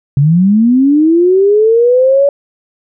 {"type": "linear sweep", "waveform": "sine", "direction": "up", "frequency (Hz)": [133.6, 571], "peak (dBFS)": -5, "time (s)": [0.17, 2.29], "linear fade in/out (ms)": 2, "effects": []}